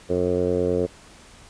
10% pulse tone with low-pass filter, 89.6 Hz, F2, 45 cents sharp, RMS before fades -22 dBFS, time 0.09-0.87 s, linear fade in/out 20 ms, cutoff 490 Hz, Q 4.3, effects pink hiss -48 dBFS RMS until 1.49 s + resampled to 22050 Hz

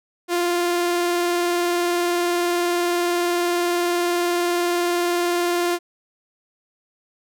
sawtooth tone with vibrato, 349.2 Hz, F4, in tune, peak -15 dBFS, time 0.28-5.79 s, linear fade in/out 50 ms, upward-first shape square, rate 20 Hz, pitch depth 18 cents each way, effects none

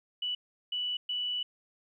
sine tone bursts at uneven times, 2960 Hz, F#7, in tune, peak -30 dBFS, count 3, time 0.22-0.35 / 0.72-0.97 / 1.09-1.43 s, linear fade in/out 5 ms, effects 12-bit

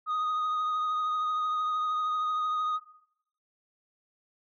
sine tone with vibrato, 1244.5 Hz, D#6, in tune, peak -24 dBFS, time 0.06-2.8 s, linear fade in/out 50 ms, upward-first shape triangle, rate 13 Hz, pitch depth 24 cents each way, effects noise-tail reverb RT60 0.7 s tail -19 dB re dry + tanh soft clip ceiling -26 dBFS

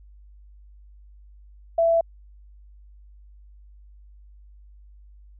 sine tone, 666 Hz, E5, 18 cents sharp, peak -16 dBFS, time 1.78-2.01 s, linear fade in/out 5 ms, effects added 50 Hz sine -46 dBFS peak until 5.39 s

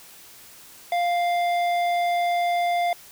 triangle tone with hard clipping, 698.5 Hz, F5, in tune, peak -22 dBFS, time 0.92-2.93 s, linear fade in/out 2 ms, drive 14 dB, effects white hiss -47 dBFS RMS until 3.11 s

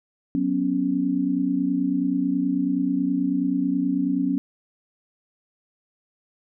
sine chord, F# suspended fourth, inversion none, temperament equal with one note detuned, 185 / 247.9 / 277.2 Hz, F#3 / B3 / C#4, 0 / +7 / 0 cents, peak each -27 / -26 / -22 dBFS, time 0.35-4.38 s, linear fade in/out 0 ms, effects none

